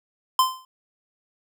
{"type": "tone with exponential decay", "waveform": "square", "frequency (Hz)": 1035, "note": "C6", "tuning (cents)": -19, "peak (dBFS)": -13, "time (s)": [0.39, 0.65], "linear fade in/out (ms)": 2, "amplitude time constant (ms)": 56, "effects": []}